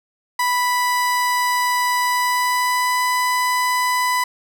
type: tone with pitch glide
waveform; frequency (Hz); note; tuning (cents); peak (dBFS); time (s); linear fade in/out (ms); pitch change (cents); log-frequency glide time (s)
30% pulse; 987.8 to 997; B5 to B5; 0 to +16; -14; 0.39-4.24; 5; +16; 2.03-3.03
effects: none